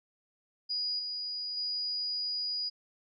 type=tone with level steps; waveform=sine; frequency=4904 Hz; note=D#8; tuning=26 cents flat; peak=-30 / -34 / -31 dBFS; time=0.69-2.7 s; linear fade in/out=20 ms; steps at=0.99 / 1.57 s; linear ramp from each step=2 ms; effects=none